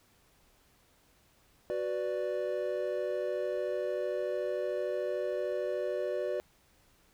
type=chord; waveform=triangle; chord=B minor; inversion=second; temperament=equal with one note detuned; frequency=371.1 / 493.9 / 587.3 Hz; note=F#4 / B4 / D5; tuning=+5 / 0 / 0 cents; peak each=-34 / -34 / -32 dBFS; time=1.7-6.4 s; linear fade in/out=0 ms; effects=pink hiss -66 dBFS RMS until 7.13 s